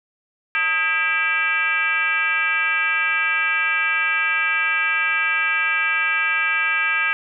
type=tone with frequency modulation; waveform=sine; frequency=1975.5 Hz; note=B6; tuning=in tune; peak=-17 dBFS; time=0.55-7.13 s; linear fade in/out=0 ms; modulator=358 Hz; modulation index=1.9; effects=none